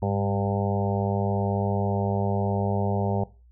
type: harmonic tone with a mistuned harmonic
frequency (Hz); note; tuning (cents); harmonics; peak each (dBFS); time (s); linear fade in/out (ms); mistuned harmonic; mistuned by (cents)
99.9; G2; +33; 1 / 2 / 4 / 5 / 6 / 7 / 8 / 9; -26 / -29 / -32 / -33 / -34 / -34 / -35 / -36; 0.02-3.24; 5; 1; +32
effects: noise-tail reverb RT60 0.3 s tail -19 dB re dry + added 60 Hz sine -51 dBFS peak until 3.51 s